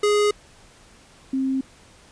square / sine tone pair in turn, 415.3 / 265.5 Hz, G#4 / C4, 0 / +25 cents, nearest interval minor sixth, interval 775 cents, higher first, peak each -17 / -20 dBFS, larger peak first, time 0.03-0.31 / 1.33-1.61 s, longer neither, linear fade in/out 5 ms, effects pink hiss -51 dBFS RMS until 2.11 s + resampled to 22050 Hz

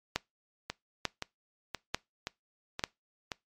two click trains, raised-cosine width 0.2 ms, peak -17 / -11 dBFS, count 6 / 4, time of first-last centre 0.7-3.318 / 0.16-2.839 s, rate 1.91 / 1.12 Hz, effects noise-tail reverb RT60 0.2 s tail -23 dB re dry + MP3 96 kbps

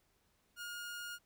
sawtooth tone, 1426 Hz, F6, 36 cents sharp, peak -39 dBFS, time 0.56-1.19 s, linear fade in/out 50 ms, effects pink hiss -75 dBFS RMS until 1.25 s

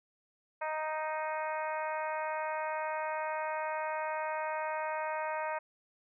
harmonic tone, 311.1 Hz, D#4, in tune, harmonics 2 / 3 / 4 / 5 / 6 / 7 / 8, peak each -37 / -36 / -43 / -43 / -46 / -47 / -49 dBFS, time 0.61-5.59 s, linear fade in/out 10 ms, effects none

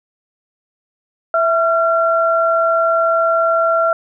sine tone pair together, 659.3 / 1369 Hz, E5 / F6, 0 / -35 cents, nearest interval octave + minor second, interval 1265 cents, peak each -14 / -15 dBFS, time 1.34-3.93 s, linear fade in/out 2 ms, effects none

